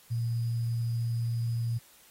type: tone with sample-and-hold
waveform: sine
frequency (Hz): 116.7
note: A#2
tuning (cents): +2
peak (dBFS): -27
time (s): 0.1-1.79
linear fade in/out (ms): 20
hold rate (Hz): 4900
effects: white hiss -58 dBFS RMS until 2.1 s + AAC 48 kbps